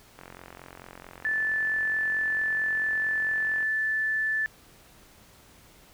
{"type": "click train", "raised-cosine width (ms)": 0.5, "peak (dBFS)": -28, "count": 154, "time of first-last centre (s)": [0.19, 3.628], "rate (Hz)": 44.5}
{"type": "tone", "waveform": "sine", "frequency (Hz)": 1752, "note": "A6", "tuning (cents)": -8, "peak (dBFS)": -24, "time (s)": [1.25, 4.46], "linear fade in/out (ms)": 0}
{"effects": ["pink hiss -55 dBFS RMS until 5.93 s"]}